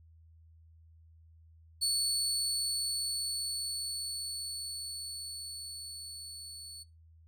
30% pulse tone with level ramp, 4435 Hz, C#8, in tune, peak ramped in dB -24 to -41 dBFS, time 1.81-6.84 s, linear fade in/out 20 ms, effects noise-tail reverb RT60 0.2 s tail -17 dB re dry + added 81 Hz sine -56 dBFS peak until 7.27 s

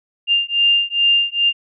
sine beating tone pair, 2798 / 2800.4 Hz, F7 / F7, +3 / +4 cents, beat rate 2.4 Hz, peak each -16 dBFS, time 0.27-1.53 s, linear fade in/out 50 ms, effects none

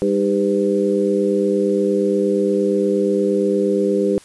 harmonic tone with a mistuned harmonic, 100 Hz, G2, 35 cents sharp, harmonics 2 / 3 / 4 / 5, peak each -21 / -22 / -18 / -21 dBFS, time 0.02-4.18 s, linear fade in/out 0 ms, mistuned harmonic 3, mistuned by +65 cents, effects white hiss -46 dBFS RMS until 4.24 s + resampled to 24000 Hz

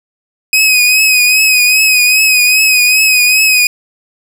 sawtooth tone with vibrato, 2517 Hz, D#7, 19 cents sharp, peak -3 dBFS, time 0.53-3.67 s, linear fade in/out 2 ms, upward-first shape triangle, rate 2.5 Hz, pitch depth 52 cents each way, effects none

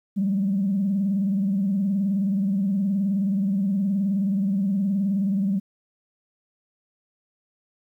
sine tone with vibrato, 196 Hz, G3, in tune, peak -19 dBFS, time 0.16-5.6 s, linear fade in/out 20 ms, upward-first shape sine, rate 19 Hz, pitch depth 94 cents each way, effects tanh soft clip ceiling -15 dBFS + 10-bit

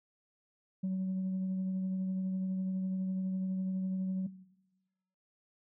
sine tone with tremolo, 188 Hz, F#3, 28 cents sharp, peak -28 dBFS, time 0.83-4.27 s, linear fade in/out 10 ms, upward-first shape triangle, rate 12 Hz, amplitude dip 25%, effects noise-tail reverb RT60 1.0 s tail -19 dB re dry + tanh soft clip ceiling -29 dBFS

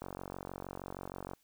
click train, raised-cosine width 1 ms, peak -27 dBFS, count 62, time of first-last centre 0.02-1.335 s, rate 46.4 Hz, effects white hiss -72 dBFS RMS until 1.43 s

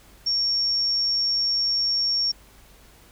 sine tone, 5510 Hz, F8, 24 cents flat, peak -20 dBFS, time 0.26-2.32 s, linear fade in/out 10 ms, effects added 50 Hz sine -53 dBFS peak until 3.11 s + pink hiss -53 dBFS RMS until 3.11 s

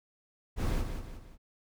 brown noise with echo, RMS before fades -29 dBFS, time 0.56-0.84 s, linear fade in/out 50 ms, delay 180 ms, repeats 3, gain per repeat -7 dB, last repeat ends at 1.38 s, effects none

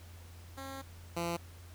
10% pulse tone pair in turn, 270 / 170.4 Hz, C#4 / F3, -45 / -42 cents, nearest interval minor sixth, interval 797 cents, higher first, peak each -34 / -25 dBFS, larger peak second, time 0.57-0.82 / 1.16-1.37 s, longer first, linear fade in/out 10 ms, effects added 86 Hz sine -49 dBFS peak until 1.74 s + pink hiss -58 dBFS RMS until 1.74 s

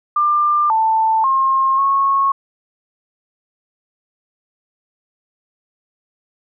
sine tone with pitch steps, 1193 / 886 / 1069 / 1097 Hz, D6 / A5 / C6 / C#6, +27 / +12 / +37 / -18 cents, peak -12 dBFS, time 0.16-2.32 s, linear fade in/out 5 ms, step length 540 ms, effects none

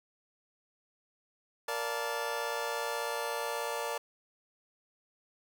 25% pulse chord, Bb major seventh, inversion none, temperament just, 466.2 / 582.7 / 699.2 / 874.1 Hz, Bb4 / D5 / F5 / A5, 0 / -14 / +2 / -12 cents, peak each -34 / -34 / -39 / -35 dBFS, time 1.68-3.98 s, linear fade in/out 5 ms, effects none

